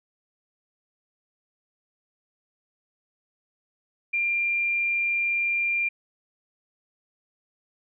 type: tone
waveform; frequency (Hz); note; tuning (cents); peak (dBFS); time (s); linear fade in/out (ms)
sine; 2387; D7; +28; -22; 4.13-5.89; 10
effects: none